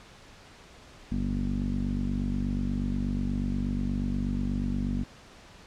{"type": "tone with low-pass filter", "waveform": "sawtooth", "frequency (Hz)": 48.31, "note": "G1", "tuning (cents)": -25, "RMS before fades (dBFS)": -29, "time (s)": [1.11, 5.04], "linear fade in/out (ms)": 10, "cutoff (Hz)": 230, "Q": 6.7, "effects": ["pink hiss -51 dBFS RMS until 5.66 s", "low-pass 6000 Hz 12 dB/octave"]}